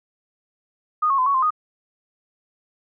sine tone with pitch steps, 1233 / 1095 / 1021 / 1116 / 1046 / 1238 Hz, D#6 / C#6 / C6 / C#6 / C6 / D#6, -16 / -22 / -43 / +11 / -1 / -9 cents, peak -16 dBFS, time 1.02-1.506 s, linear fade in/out 10 ms, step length 81 ms, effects none

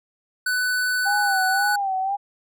square tone with pitch glide, 1496 to 1484.8 Hz, F#6 to F#6, +19 to +6 cents, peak -21 dBFS, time 0.46-1.76 s, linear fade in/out 5 ms, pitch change -13 cents, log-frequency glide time 1.03-1.48 s
sine tone with vibrato, 789 Hz, G5, 11 cents sharp, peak -21 dBFS, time 1.05-2.17 s, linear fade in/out 20 ms, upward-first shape sine, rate 1.9 Hz, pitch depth 79 cents each way
effects none

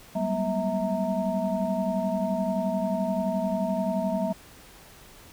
sine tone cluster, 189.4 / 200.9 / 239.4 / 649 / 921 Hz, F#3 / G3 / A#3 / E5 / A#5, +41 / +43 / +46 / -27 / -21 cents, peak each -30 / -31 / -32 / -28 / -35 dBFS, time 0.15-4.33 s, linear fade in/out 10 ms, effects pink hiss -50 dBFS RMS until 5.32 s

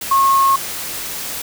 sine tone in noise, 1087 Hz, C#6, 34 cents flat, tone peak -10 dBFS, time 0.11-0.56 s, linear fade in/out 5 ms, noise white, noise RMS -26 dBFS, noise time 0.01-1.42 s, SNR +13 dB, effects none

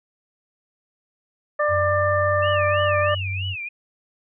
harmonic tone, 595 Hz, D5, 22 cents sharp, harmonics 1 / 2 / 3, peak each -20 / -23 / -25 dBFS, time 1.59-3.15 s, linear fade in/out 10 ms
sine tone with pitch glide, 92.5 to 95.05 Hz, F#2 to F#2, 0 to +47 cents, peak -25 dBFS, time 1.68-3.56 s, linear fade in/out 50 ms, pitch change +47 cents, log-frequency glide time 1.87-1.95 s
sine tone with vibrato, 2637 Hz, E7, in tune, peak -28 dBFS, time 2.42-3.69 s, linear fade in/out 10 ms, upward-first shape sine, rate 3.1 Hz, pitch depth 200 cents each way
effects none

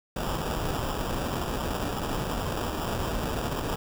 pink noise with sample-and-hold, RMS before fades -30 dBFS, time 0.16-3.76 s, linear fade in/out 5 ms, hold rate 2100 Hz, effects none

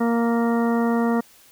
harmonic tone, 233.1 Hz, A#3, in tune, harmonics 1 / 2 / 3 / 4 / 5 / 6 / 8, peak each -19 / -25 / -29 / -31 / -33 / -35 / -37 dBFS, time 0-1.21 s, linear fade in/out 10 ms, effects white hiss -52 dBFS RMS until 1.51 s

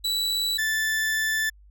40% pulse tone pair in turn, 3943 / 1756.4 Hz, B7 / A6, -4 / -4 cents, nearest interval octave + major second, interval 1400 cents, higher first, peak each -22 dBFS, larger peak neither, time 0.04-0.58 / 0.58-1.5 s, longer second, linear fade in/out 10 ms, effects added 50 Hz sine -49 dBFS peak until 1.7 s

